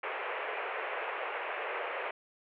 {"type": "band-pass noise", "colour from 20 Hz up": "pink", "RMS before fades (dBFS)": -37, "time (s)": [0.03, 2.11], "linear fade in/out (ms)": 5, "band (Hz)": [420, 2700], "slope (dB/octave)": 48, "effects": []}